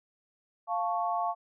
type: chord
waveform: sine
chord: F augmented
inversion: none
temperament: equal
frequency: 698.5 / 880 / 1108.7 Hz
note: F5 / A5 / C#6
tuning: 0 / 0 / 0 cents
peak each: -30 / -33 / -33 dBFS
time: 0.67-1.35 s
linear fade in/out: 50 ms
effects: none